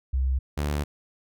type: tone pair in turn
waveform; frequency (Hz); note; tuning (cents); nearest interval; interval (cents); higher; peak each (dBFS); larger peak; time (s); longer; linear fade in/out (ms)
sine / sawtooth; 65.41 / 73.42; C2 / D2; 0 / 0; major second; 200; second; -21; neither; 0.13-0.39 / 0.57-0.84; second; 10
effects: none